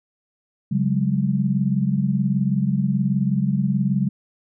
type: chord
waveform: sine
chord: C# suspended fourth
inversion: none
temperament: equal with one note detuned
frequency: 138.59 / 185 / 203.7 Hz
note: C#3 / F#3 / G#3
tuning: 0 / 0 / -33 cents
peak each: -22 dBFS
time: 0.71-4.09 s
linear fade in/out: 10 ms
effects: none